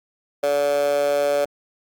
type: tone with high-pass filter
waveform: 15% pulse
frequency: 143.6 Hz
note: D3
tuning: 39 cents flat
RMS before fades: -20 dBFS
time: 0.43-1.45 s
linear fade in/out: 5 ms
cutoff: 560 Hz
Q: 5.2
effects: Opus 48 kbps